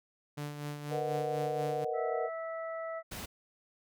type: tone with tremolo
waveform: sawtooth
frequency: 146.83 Hz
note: D3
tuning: in tune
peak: -32 dBFS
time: 0.37-1.85 s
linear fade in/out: 10 ms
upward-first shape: sine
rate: 4.1 Hz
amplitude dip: 50%
type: chord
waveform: sine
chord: B major seventh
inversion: third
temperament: just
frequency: 463 / 493.9 / 617.4 / 740.8 Hz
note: A#4 / B4 / D#5 / F#5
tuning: -12 / 0 / -14 / +2 cents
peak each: -35 / -39 / -39 / -36 dBFS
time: 0.89-2.3 s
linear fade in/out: 50 ms
type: harmonic tone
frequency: 654 Hz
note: E5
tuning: 14 cents flat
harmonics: 1 / 2 / 3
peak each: -37 / -43 / -47 dBFS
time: 1.93-3.03 s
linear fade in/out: 50 ms
type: noise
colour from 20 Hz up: pink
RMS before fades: -42 dBFS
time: 3.11-3.26 s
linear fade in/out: 10 ms
effects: none